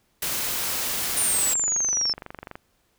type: noise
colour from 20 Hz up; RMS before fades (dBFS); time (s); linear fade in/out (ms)
white; -27; 0.22-1.54; 5
type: exponential sweep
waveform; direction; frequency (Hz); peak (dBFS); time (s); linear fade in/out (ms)
sine; down; 9397 to 5274; -21; 1.17-2.13; 2
type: click train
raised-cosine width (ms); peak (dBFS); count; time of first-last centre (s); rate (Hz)
0.5; -21; 34; 1.18-2.555; 24
effects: pink hiss -67 dBFS RMS until 2.98 s